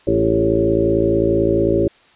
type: harmonic tone with a mistuned harmonic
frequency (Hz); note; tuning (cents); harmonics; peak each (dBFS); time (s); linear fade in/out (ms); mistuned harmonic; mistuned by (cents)
55.6; A1; +19; 1 / 2 / 3 / 4 / 5 / 6 / 7 / 8 / 10; -27 / -24 / -29 / -26 / -27 / -18 / -18 / -25 / -21; 0.07-1.88; 5; 7; +19
effects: white hiss -51 dBFS RMS until 2.15 s + resampled to 8000 Hz